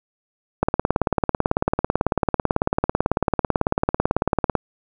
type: click train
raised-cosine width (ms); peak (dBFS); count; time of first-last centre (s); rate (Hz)
1; -3; 72; 0.63-4.553; 18.1
effects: none